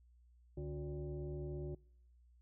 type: tone with frequency modulation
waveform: sine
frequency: 146.5 Hz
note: D3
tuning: 4 cents flat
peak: -40 dBFS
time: 0.57-1.75 s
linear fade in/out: 5 ms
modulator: 216 Hz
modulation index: 1.3
effects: noise-tail reverb RT60 0.7 s tail -26 dB re dry + added 60 Hz sine -63 dBFS peak until 2.41 s